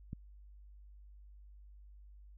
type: click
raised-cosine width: 5 ms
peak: -29 dBFS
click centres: 0.131 s
effects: added 50 Hz sine -53 dBFS peak until 2.37 s